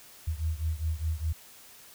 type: beating tone pair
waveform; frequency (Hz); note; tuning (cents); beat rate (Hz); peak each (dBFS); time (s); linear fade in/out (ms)
sine; 77.78 / 82.68; D#2 / E2; 0 / +6; 4.9; -30 / -32; 0.27-1.33; 10
effects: white hiss -52 dBFS RMS until 1.94 s